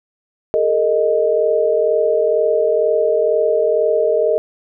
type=chord; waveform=sine; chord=Ab suspended second; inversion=none; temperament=equal with one note detuned; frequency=415.3 / 457.4 / 622.3 Hz; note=Ab4 / Bb4 / Eb5; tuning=0 / -33 / 0 cents; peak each=-20 / -16 / -16 dBFS; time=0.54-4.38 s; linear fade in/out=0 ms; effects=none